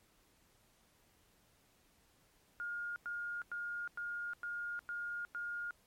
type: tone bursts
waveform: sine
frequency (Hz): 1421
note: F6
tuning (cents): +30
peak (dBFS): -38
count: 7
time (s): 2.6-5.708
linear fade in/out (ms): 0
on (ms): 360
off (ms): 98
effects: pink hiss -70 dBFS RMS until 5.86 s + MP3 64 kbps